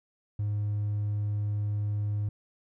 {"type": "tone", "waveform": "triangle", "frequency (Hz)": 103.83, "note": "G#2", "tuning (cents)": 0, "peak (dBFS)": -24, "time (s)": [0.39, 2.29], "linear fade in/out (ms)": 5, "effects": ["tanh soft clip ceiling -22 dBFS"]}